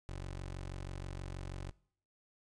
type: tone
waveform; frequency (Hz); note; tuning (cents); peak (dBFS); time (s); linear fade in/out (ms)
20% pulse; 46.25; F#1; 0; -36; 0.09-1.71; 0
effects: noise-tail reverb RT60 0.6 s tail -23 dB re dry + resampled to 22050 Hz